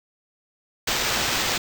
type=noise with sample-and-hold; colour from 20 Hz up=blue; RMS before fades=-24 dBFS; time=0.87-1.58 s; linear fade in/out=5 ms; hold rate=11025 Hz; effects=none